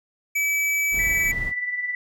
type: tone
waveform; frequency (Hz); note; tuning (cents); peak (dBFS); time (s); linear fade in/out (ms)
square; 2296; D7; -40; -21; 0.35-1.32; 10
type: noise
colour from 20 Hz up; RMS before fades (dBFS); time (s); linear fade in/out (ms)
brown; -32; 0.91-1.53; 50
type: tone with tremolo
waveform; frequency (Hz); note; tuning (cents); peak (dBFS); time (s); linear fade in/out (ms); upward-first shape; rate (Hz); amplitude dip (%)
sine; 1975.5; B6; 0; -22; 0.99-1.95; 2; sine; 19; 55
effects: none